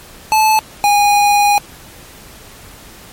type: tone pair in turn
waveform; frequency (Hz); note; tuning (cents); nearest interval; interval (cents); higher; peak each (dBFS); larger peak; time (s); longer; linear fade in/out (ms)
square; 869 / 820.2; A5 / G#5; -22 / -22; minor second; 100; first; -9; neither; 0.32-0.59 / 0.84-1.58; second; 0
effects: pink hiss -38 dBFS RMS until 3.12 s + MP3 64 kbps